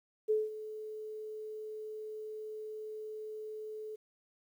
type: tone with ADSR envelope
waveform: sine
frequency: 431.3 Hz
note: A4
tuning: 35 cents flat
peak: -25 dBFS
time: 0.28-3.96 s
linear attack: 24 ms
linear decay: 190 ms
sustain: -15 dB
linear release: 11 ms
effects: 11-bit